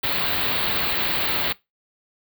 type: band-stop noise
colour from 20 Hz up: white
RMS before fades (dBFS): -23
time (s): 0.03-1.53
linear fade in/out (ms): 10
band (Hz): 4500 to 16000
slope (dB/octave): 96
effects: noise-tail reverb RT60 0.2 s tail -21 dB re dry